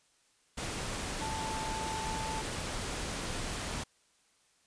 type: tone in noise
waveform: sine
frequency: 880 Hz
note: A5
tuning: in tune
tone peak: -37 dBFS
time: 1.21-2.42 s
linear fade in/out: 10 ms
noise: pink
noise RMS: -37 dBFS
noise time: 0.57-3.84 s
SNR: -3 dB
effects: white hiss -69 dBFS RMS until 4.66 s + resampled to 22050 Hz